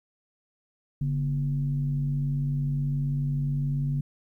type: tone with frequency modulation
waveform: sine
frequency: 142.2 Hz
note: C#3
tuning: 45 cents sharp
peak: -24 dBFS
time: 1.01-4.01 s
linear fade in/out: 5 ms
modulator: 98.6 Hz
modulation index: 0.48
effects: 11-bit